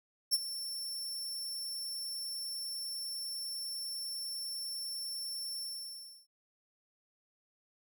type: tone with ADSR envelope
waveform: sawtooth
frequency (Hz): 5410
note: E8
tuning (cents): +44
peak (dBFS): -21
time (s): 0.31-6.27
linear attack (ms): 30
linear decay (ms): 31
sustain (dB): -14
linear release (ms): 670
effects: none